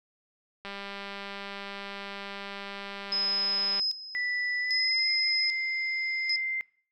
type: click train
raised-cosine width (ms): 0.3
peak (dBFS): -23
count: 627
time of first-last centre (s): 0.65-3.796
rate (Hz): 199
type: tone with tremolo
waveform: sine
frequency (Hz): 5090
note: D#8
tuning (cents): +39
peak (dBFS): -25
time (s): 3.12-6.36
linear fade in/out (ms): 2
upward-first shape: square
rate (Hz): 0.63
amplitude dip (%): 80
type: tone with pitch glide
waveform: sine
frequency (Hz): 1975.5 to 2086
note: B6 to C7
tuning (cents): 0 to -6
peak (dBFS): -28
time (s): 4.15-6.61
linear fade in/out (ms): 0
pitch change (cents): +94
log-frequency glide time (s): 4.6-5.01
effects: noise-tail reverb RT60 0.5 s tail -23 dB re dry